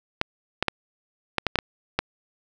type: clicks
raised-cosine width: 0.3 ms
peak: -5 dBFS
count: 8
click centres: 0.214 / 0.626 / 0.683 / 1.383 / 1.467 / 1.557 / 1.588 / 1.99 s
effects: none